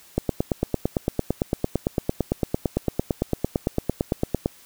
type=click train; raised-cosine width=2 ms; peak=-7 dBFS; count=39; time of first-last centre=0.18-4.459 s; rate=8.88 Hz; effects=white hiss -51 dBFS RMS until 4.65 s